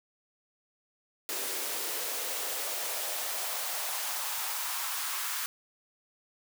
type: noise with high-pass filter sweep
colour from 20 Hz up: white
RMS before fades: -34 dBFS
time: 1.29-5.46 s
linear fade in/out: 0 ms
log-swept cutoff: 360 to 1200 Hz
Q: 2.2
effects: none